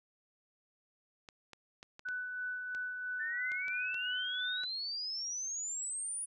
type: clicks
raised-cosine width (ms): 0.2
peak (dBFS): -32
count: 10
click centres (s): 1.288 / 1.533 / 1.829 / 1.994 / 2.087 / 2.749 / 3.518 / 3.682 / 3.944 / 4.636
type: tone with tremolo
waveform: sine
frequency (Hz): 1493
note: F#6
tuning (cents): +15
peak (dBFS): -35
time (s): 2.05-4.65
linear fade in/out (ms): 10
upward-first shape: sine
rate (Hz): 3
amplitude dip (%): 35
type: exponential sweep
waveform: sine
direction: up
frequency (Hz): 1753 to 9870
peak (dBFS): -36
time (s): 3.19-6.26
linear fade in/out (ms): 20
effects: none